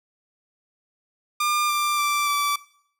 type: tone with pitch steps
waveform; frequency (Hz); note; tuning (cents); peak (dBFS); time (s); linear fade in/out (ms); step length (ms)
sawtooth; 1200 / 1186.2 / 1172.6 / 1159.1; D6 / D6 / D6 / D6; +37 / +17 / -3 / -23; -17; 1.4-2.56; 5; 290
effects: noise-tail reverb RT60 0.6 s tail -19 dB re dry